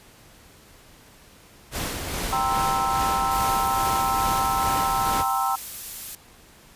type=noise with tremolo; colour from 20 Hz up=pink; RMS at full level=-28 dBFS; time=1.71-5.25 s; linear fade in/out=50 ms; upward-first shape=sine; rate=2.4 Hz; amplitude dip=35%
type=chord; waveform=sine; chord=C dominant seventh; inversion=second; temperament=equal; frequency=784 / 932.3 / 1046.5 / 1318.5 Hz; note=G5 / Bb5 / C6 / E6; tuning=0 / 0 / 0 / 0 cents; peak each=-25 / -28 / -28 / -26 dBFS; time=2.32-5.56 s; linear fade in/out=10 ms
type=noise; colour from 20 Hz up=blue; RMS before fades=-34 dBFS; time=3.31-6.15 s; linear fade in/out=2 ms
effects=pink hiss -51 dBFS RMS until 6.75 s + resampled to 32000 Hz